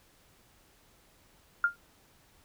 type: tone with exponential decay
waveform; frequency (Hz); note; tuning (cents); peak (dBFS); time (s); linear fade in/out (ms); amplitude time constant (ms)
sine; 1404; F6; +9; -18; 1.64-1.76; 2; 24
effects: pink hiss -63 dBFS RMS until 2.44 s